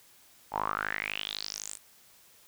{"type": "tone with band-pass filter sweep", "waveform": "sawtooth", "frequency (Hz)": 51.91, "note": "G#1", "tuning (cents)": 0, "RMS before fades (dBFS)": -35, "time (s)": [0.51, 1.79], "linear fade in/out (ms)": 50, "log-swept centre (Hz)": [830, 8900], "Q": 7.2, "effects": ["white hiss -59 dBFS RMS until 2.47 s"]}